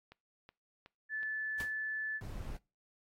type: click train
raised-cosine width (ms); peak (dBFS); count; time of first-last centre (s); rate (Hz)
0.3; -37; 5; 0.12-1.601; 2.7
type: tone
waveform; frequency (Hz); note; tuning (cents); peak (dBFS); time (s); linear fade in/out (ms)
sine; 1741; A6; -19; -35; 1.09-2.21; 50
type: noise with exponential decay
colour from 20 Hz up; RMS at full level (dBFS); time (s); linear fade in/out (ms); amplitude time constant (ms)
pink; -41; 1.6-1.74; 2; 30
type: noise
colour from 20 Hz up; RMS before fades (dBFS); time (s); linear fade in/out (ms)
brown; -42; 2.21-2.57; 2
effects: noise-tail reverb RT60 0.3 s tail -23 dB re dry + AAC 48 kbps